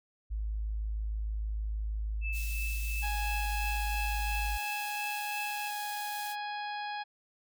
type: tone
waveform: sine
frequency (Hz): 53.2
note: G#1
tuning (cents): +42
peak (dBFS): -31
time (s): 0.3-4.58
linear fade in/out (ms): 20
type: tone with tremolo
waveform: sine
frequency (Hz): 2629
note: E7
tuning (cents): -5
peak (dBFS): -35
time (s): 2.21-5.71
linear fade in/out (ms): 50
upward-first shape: triangle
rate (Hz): 2.9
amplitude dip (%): 60
type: high-pass noise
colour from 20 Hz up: white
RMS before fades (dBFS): -44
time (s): 2.32-6.36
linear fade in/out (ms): 50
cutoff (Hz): 3500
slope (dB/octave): 12
type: harmonic tone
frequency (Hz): 830.6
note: G#5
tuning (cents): 0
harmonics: 1 / 2 / 3 / 4 / 5 / 6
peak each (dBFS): -36 / -42 / -46 / -48 / -50 / -52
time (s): 3.02-7.04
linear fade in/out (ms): 20
effects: none